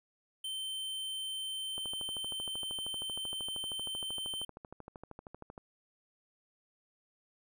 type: tone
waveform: square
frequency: 3100 Hz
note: G7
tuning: 20 cents flat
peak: -37 dBFS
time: 0.44-4.45 s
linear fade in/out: 5 ms
type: click train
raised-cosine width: 1 ms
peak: -32 dBFS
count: 50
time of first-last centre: 1.78-5.578 s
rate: 12.9 Hz
effects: none